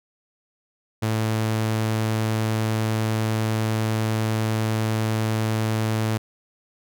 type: tone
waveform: sawtooth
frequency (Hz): 110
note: A2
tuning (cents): 0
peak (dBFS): -17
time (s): 1.02-6.18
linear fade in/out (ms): 10
effects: none